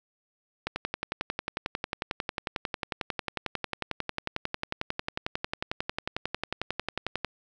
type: click train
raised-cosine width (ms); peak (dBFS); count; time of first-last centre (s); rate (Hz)
0.3; -13; 74; 0.67-7.247; 11.1
effects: none